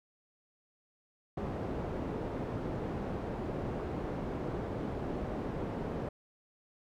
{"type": "low-pass noise", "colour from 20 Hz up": "white", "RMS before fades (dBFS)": -37, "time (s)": [1.37, 6.09], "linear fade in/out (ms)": 5, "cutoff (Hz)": 460, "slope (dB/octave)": 12, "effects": []}